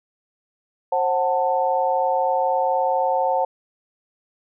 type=chord; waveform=sine; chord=F# diminished; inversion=second; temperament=just; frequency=532.8 / 740 / 888 Hz; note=C5 / F#5 / A5; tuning=+31 / 0 / +16 cents; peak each=-22 dBFS; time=0.92-3.45 s; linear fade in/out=5 ms; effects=none